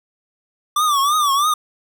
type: tone with vibrato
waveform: square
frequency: 1166 Hz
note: D6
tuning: 13 cents flat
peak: -15 dBFS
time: 0.76-1.54 s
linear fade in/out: 5 ms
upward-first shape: triangle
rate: 3.1 Hz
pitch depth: 140 cents each way
effects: none